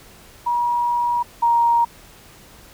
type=tone pair in turn; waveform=sine; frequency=958 / 938.3 Hz; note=A#5 / A#5; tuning=+47 / +11 cents; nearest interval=unison; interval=36 cents; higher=first; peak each=-17 / -13 dBFS; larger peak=second; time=0.46-1.23 / 1.42-1.85 s; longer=first; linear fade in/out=10 ms; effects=pink hiss -46 dBFS RMS until 2.73 s